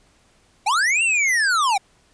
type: linear two-way sweep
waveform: square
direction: up then down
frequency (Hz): 740 to 2794 to 740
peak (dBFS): -17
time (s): 0.66-1.78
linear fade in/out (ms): 10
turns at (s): 1.03
effects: pink hiss -58 dBFS RMS until 2.13 s + resampled to 22050 Hz